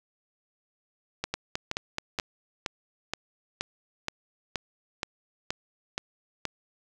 two click trains, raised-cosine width 0.2 ms, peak -12 / -12 dBFS, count 5 / 12, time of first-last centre 1.34-2.198 / 1.24-6.453 s, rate 4.66 / 2.11 Hz, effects none

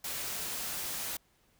white noise, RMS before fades -37 dBFS, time 0.04-1.17 s, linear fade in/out 5 ms, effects pink hiss -69 dBFS RMS until 1.59 s

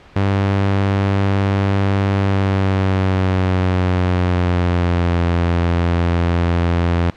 sawtooth tone with pitch glide, 98.2 to 85.98 Hz, G2 to F2, +4 to -27 cents, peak -10 dBFS, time 0.16-7.1 s, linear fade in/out 0 ms, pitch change -231 cents, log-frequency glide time 2.17-5.26 s, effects pink hiss -44 dBFS RMS until 7.16 s + low-pass 3000 Hz 12 dB/octave

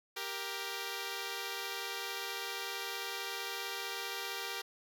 5% pulse tone pair together, 392.9 / 468.4 Hz, G4 / A#4, +4 / +8 cents, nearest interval minor third, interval 304 cents, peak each -29 / -29 dBFS, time 0.16-4.62 s, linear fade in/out 10 ms, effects none

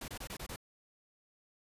pink noise bursts, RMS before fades -43 dBFS, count 6, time 0.01-0.561 s, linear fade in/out 5 ms, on 71 ms, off 25 ms, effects resampled to 32000 Hz

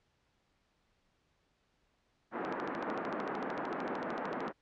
pink band-pass noise, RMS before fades -38 dBFS, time 2.31-4.53 s, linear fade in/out 50 ms, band 220 to 1600 Hz, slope 24 dB/octave
click train, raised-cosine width 0.2 ms, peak -27 dBFS, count 28, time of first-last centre 2.45-4.48 s, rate 13.3 Hz
effects pink hiss -75 dBFS RMS until 4.61 s + low-pass 5000 Hz 12 dB/octave

